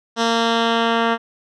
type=tone with low-pass filter sweep; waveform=10% pulse; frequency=230 Hz; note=A#3; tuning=23 cents flat; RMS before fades=-18 dBFS; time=0.16-1.18 s; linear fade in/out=50 ms; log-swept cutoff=5100 to 2300 Hz; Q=1.8; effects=none